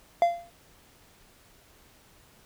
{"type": "tone with exponential decay", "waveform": "triangle", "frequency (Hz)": 689, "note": "F5", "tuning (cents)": -24, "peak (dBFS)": -13, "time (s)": [0.22, 0.5], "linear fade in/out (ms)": 1, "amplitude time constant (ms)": 60, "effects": ["pink hiss -58 dBFS RMS until 2.45 s"]}